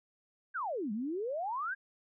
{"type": "exponential two-way sweep", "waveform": "sine", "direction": "down then up", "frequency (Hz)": [1661.2, 198.9, 1661.2], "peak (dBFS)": -33, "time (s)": [0.54, 1.75], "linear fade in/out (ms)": 20, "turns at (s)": 0.92, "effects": []}